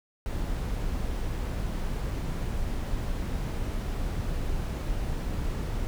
brown noise, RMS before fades -30 dBFS, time 0.26-5.87 s, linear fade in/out 0 ms, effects none

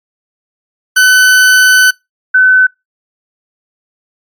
40% pulse / sine tone pair in turn, 1508 / 1513.7 Hz, F#6 / F#6, +32 / +39 cents, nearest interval unison, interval 7 cents, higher second, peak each -3 dBFS, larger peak neither, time 0.96-1.91 / 2.34-2.67 s, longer first, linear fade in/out 10 ms, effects noise-tail reverb RT60 0.2 s tail -25 dB re dry + MP3 64 kbps

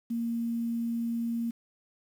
sine tone with quantisation, 232.5 Hz, A#3, 4 cents flat, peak -28 dBFS, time 0.1-1.51 s, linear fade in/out 10 ms, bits 9, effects none

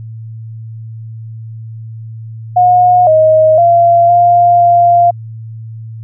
sine tone with pitch steps, 721 / 628 / 687 / 699 / 695 Hz, F#5 / D#5 / F5 / F5 / F5, -45 / +16 / -29 / +1 / -9 cents, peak -4 dBFS, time 2.56-5.11 s, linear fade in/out 10 ms, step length 510 ms, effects added 112 Hz sine -24 dBFS peak until 6.03 s

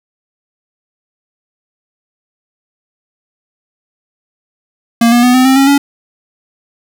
square tone with pitch steps, 232.7 / 240.2 / 248 / 256 / 264.2 / 272.8 / 281.6 Hz, A#3 / B3 / B3 / C4 / C4 / C#4 / C#4, -3 / -48 / +7 / -38 / +17 / -28 / +27 cents, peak -6 dBFS, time 5.01-5.78 s, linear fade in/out 5 ms, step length 110 ms, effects none

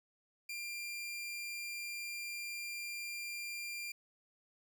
sawtooth tone, 2386 Hz, D7, 27 cents sharp, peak -37 dBFS, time 0.49-3.92 s, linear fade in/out 5 ms, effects none

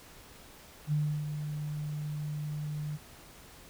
sine tone with ADSR envelope, 150 Hz, D3, 37 cents sharp, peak -25 dBFS, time 0.87-2.98 s, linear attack 52 ms, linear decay 320 ms, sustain -8 dB, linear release 33 ms, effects pink hiss -53 dBFS RMS until 3.69 s

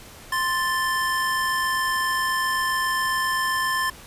square tone pair together, 1046.5 / 1760 Hz, C6 / A6, 0 / 0 cents, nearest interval major sixth, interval 900 cents, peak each -25 dBFS, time 0.32-3.9 s, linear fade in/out 5 ms, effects pink hiss -44 dBFS RMS until 4.06 s + resampled to 32000 Hz

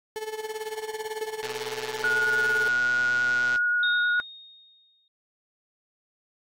35% pulse tone with tremolo, 434.5 Hz, A4, 22 cents flat, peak -27 dBFS, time 0.16-2.68 s, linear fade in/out 0 ms, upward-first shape sine, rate 18 Hz, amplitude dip 75%
click train, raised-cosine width 0.2 ms, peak -19 dBFS, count 265, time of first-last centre 1.43-3.559 s, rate 124 Hz
sine tone with vibrato, 1448 Hz, F#6, 38 cents flat, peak -21 dBFS, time 2.04-4.2 s, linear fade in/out 0 ms, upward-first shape sine, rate 9.5 Hz, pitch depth 10 cents each way
sine tone with exponential decay, 3711 Hz, A#7, 9 cents flat, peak -26 dBFS, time 3.83-5.08 s, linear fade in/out 2 ms, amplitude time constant 270 ms
effects AAC 48 kbps

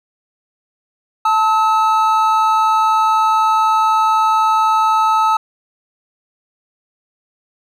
triangle tone pair together, 880 / 1288 Hz, A5 / E6, 0 / -41 cents, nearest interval perfect fifth, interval 659 cents, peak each -12 dBFS, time 1.25-5.37 s, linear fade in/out 5 ms, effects none

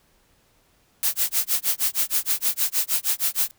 blue noise with tremolo, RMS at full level -20 dBFS, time 1.03-3.51 s, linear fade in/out 0 ms, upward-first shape sine, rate 6.4 Hz, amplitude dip 100%, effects pink hiss -62 dBFS RMS until 3.58 s

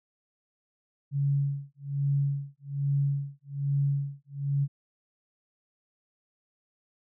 sine tone with tremolo, 140.5 Hz, C#3, 24 cents sharp, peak -22 dBFS, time 1.11-4.68 s, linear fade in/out 50 ms, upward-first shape sine, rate 1.2 Hz, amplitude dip 100%, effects none

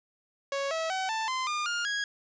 sawtooth tone with pitch steps, 554.4 / 648 / 757.3 / 885.2 / 1034.5 / 1209.2 / 1413.2 / 1651.8 Hz, C#5 / E5 / F#5 / A5 / C6 / D#6 / F6 / G#6, 0 / -30 / +40 / +10 / -20 / -50 / +20 / -10 cents, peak -25 dBFS, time 0.52-2.04 s, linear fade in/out 2 ms, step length 190 ms, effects resampled to 16000 Hz + 9-bit

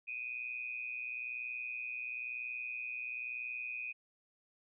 sine tone with amplitude modulation, 2489 Hz, D#7, in tune, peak -35 dBFS, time 0.07-3.93 s, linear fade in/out 20 ms, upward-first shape sine, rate 121 Hz, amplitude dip 75%, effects none

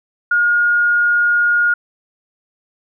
sine tone, 1429 Hz, F6, 39 cents sharp, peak -11 dBFS, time 0.31-1.74 s, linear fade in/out 5 ms, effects none

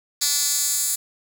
10% pulse tone with high-pass filter sweep, 289.5 Hz, D4, 25 cents flat, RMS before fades -22 dBFS, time 0.21-0.96 s, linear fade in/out 10 ms, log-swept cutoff 5400 to 8300 Hz, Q 1.6, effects none

